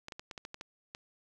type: clicks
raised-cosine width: 0.2 ms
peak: -25 dBFS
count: 9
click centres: 0.084 / 0.122 / 0.195 / 0.312 / 0.378 / 0.451 / 0.544 / 0.611 / 0.949 s
effects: none